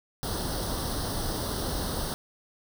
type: noise with comb filter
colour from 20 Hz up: pink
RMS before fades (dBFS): -31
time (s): 0.23-2.14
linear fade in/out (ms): 0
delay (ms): 0.21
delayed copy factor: +0.85
effects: none